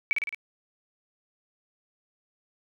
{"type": "tone with echo", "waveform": "sine", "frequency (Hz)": 2288, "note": "D7", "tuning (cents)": -46, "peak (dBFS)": -20, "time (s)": [0.11, 0.13], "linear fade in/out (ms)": 0, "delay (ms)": 54, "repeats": 4, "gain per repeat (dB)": -3, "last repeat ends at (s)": 0.346, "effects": []}